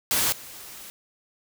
white noise with level steps, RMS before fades -23 / -42 dBFS, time 0.11-0.9 s, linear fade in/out 0 ms, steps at 0.32 s, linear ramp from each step 5 ms, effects none

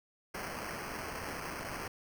white noise with sample-and-hold, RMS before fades -41 dBFS, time 0.34-1.88 s, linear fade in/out 5 ms, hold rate 3675 Hz, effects none

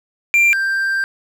triangle tone pair in turn, 2373 / 1577.5 Hz, D7 / G6, +17 / +10 cents, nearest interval perfect fifth, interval 707 cents, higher first, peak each -8 / -14 dBFS, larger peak first, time 0.34-0.53 / 0.53-1.04 s, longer second, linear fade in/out 0 ms, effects none

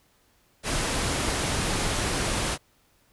pink low-pass noise, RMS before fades -27 dBFS, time 0.63-2.58 s, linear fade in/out 50 ms, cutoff 11000 Hz, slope 96 dB/octave, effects pink hiss -64 dBFS RMS until 3.12 s

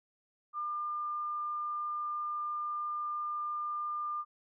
sine tone, 1201 Hz, D6, 38 cents sharp, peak -33 dBFS, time 0.53-4.25 s, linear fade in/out 50 ms, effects none

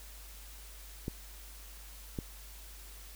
clicks, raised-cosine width 3 ms, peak -22 dBFS, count 2, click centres 1.081 / 2.188 s, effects added 50 Hz sine -49 dBFS peak until 3.15 s + white hiss -53 dBFS RMS until 3.15 s

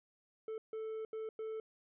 triangle tone bursts at uneven times, 440 Hz, A4, in tune, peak -37 dBFS, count 4, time 0.48-0.58 / 0.73-1.05 / 1.13-1.29 / 1.39-1.6 s, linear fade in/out 2 ms, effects resampled to 8000 Hz

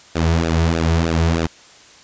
sawtooth tone with flanger, 82.4 Hz, E2, in tune, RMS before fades -17 dBFS, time 0.15-1.47 s, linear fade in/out 10 ms, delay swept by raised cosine 0.93 to 3.83 ms, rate 3.2 Hz, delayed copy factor -0.85, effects white hiss -45 dBFS RMS until 2.03 s + resampled to 16000 Hz

